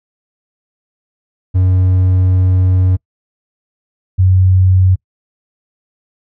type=tone pair in turn; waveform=triangle / sine; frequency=92.5 / 93.2 Hz; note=F#2 / F#2; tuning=0 / +13 cents; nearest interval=unison; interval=13 cents; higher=second; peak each=-6 dBFS; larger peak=neither; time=1.54-2.97 / 4.18-4.96 s; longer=first; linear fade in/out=20 ms; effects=noise-tail reverb RT60 0.1 s tail -25 dB re dry